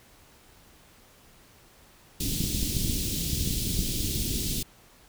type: band-stop noise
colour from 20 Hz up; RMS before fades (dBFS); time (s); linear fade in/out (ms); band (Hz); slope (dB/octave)
pink; -29; 2.2-4.63; 5; 330 to 3300; 24
type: clicks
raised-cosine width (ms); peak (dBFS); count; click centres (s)
5; -17; 12; 2.406 / 2.44 / 2.548 / 2.63 / 2.768 / 2.848 / 2.898 / 3.333 / 3.411 / 3.476 / 3.509 / 3.792
effects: pink hiss -56 dBFS RMS until 5.08 s